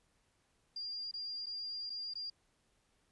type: tone with dropouts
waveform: sine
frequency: 4797 Hz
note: D8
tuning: 36 cents sharp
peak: -39 dBFS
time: 0.76-2.3 s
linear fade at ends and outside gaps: 5 ms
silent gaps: 1.113-1.138 / 1.46-1.466 / 1.897-1.901 / 2.138-2.154 s
effects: pink hiss -75 dBFS RMS until 3.11 s + resampled to 24000 Hz